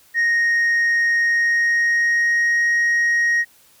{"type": "tone with pitch glide", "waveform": "sine", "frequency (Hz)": [1864.7, 1878.8], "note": ["A#6", "A#6"], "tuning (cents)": [0, 13], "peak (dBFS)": -12, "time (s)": [0.14, 3.45], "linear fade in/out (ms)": 50, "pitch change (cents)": 13, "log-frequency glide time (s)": [1.2, 2.7], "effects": ["tanh soft clip ceiling -14 dBFS", "white hiss -53 dBFS RMS until 3.8 s"]}